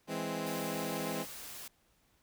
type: chord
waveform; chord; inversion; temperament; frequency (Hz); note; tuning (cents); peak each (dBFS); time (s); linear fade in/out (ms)
15% pulse; E augmented; none; equal; 164.81 / 207.7 / 261.6; E3 / G#3 / B#3; 0 / 0 / 0; -33; 0.07-1.26; 50
type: noise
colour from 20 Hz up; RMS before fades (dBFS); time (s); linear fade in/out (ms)
white; -46; 0.46-1.68; 5
effects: pink hiss -71 dBFS RMS until 2.22 s